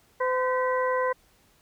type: harmonic tone with a mistuned harmonic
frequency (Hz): 510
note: C5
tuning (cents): -44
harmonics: 1 / 2 / 3 / 4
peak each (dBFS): -25 / -27 / -35 / -34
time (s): 0.2-1.13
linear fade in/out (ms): 10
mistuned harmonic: 4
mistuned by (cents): -80
effects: pink hiss -62 dBFS RMS until 1.61 s